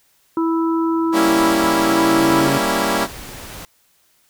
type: harmonic tone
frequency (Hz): 328.5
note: E4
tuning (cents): -6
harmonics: 1 / 3 / 4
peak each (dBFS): -16 / -25 / -28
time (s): 0.37-2.48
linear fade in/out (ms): 2
type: tone with exponential growth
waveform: 20% pulse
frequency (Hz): 138.59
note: C#3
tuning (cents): 0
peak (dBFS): -14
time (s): 0.6-2.58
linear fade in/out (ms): 5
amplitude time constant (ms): 430
type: chord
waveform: 10% pulse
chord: G diminished seventh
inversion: none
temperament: equal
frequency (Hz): 196 / 233.1 / 277.2 / 329.6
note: G3 / Bb3 / Db4 / Fb4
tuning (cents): 0 / 0 / 0 / 0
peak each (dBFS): -14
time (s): 1.12-3.08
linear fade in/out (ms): 50
type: noise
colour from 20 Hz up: pink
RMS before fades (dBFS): -34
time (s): 1.22-3.65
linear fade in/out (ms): 0
effects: white hiss -59 dBFS RMS until 4.29 s